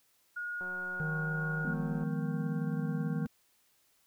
sine tone, 1439 Hz, F#6, 49 cents flat, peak -35 dBFS, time 0.36-1.74 s, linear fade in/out 10 ms
click train, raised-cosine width 1 ms, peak -35 dBFS, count 262, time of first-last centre 0.61-2.036 s, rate 183 Hz
harmonic tone, 156.4 Hz, D#3, 9 cents sharp, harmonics 1 / 3 / 5 / 7 / 9 / 10, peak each -33 / -45 / -52 / -55 / -53 / -53 dBFS, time 1-3.26 s, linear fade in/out 0 ms
sine chord, F half-diminished seventh, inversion third, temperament equal with one note detuned, 156.37 / 174.61 / 207.7 / 246.9 Hz, Eb3 / F3 / Ab3 / Cb4, +9 / 0 / 0 / 0 cents, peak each -38 dBFS, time 1.65-3.27 s, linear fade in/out 2 ms
effects white hiss -70 dBFS RMS until 4.06 s

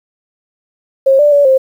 sine tone with pitch steps, 538 / 588 / 573 / 528 Hz, C5 / D5 / D5 / C5, +48 / +2 / -43 / +16 cents, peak -5 dBFS, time 1.06-1.58 s, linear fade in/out 10 ms, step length 130 ms, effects 7-bit

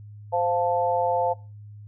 sine chord, F major, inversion second, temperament equal with one note detuned, 519.9 / 698.5 / 880 Hz, C5 / F5 / A5, -11 / 0 / 0 cents, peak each -25 dBFS, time 0.32-1.34 s, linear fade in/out 20 ms, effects noise-tail reverb RT60 0.3 s tail -20 dB re dry + added 104 Hz sine -40 dBFS peak until 1.87 s

